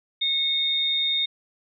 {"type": "tone pair together", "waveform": "sine", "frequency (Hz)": [2190, 3675], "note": ["C#7", "A#7"], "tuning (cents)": [-22, -25], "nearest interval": "major sixth", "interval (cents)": 897, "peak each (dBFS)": [-32, -21], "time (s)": [0.21, 1.26], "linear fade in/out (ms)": 10, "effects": []}